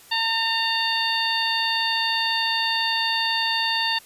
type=harmonic tone with a mistuned harmonic; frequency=906 Hz; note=A#5; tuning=50 cents flat; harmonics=1 / 2 / 3 / 4 / 5; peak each=-27 / -27 / -27 / -27 / -27 dBFS; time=0.11-3.99 s; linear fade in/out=10 ms; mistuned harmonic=3; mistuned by=+45 cents; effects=white hiss -49 dBFS RMS until 4.05 s + resampled to 32000 Hz